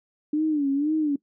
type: tone with vibrato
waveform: sine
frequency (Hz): 293.7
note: D4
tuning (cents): 0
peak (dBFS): -20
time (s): 0.33-1.16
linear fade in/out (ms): 5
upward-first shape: sine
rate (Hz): 2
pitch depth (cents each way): 120
effects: noise-tail reverb RT60 0.1 s tail -20 dB re dry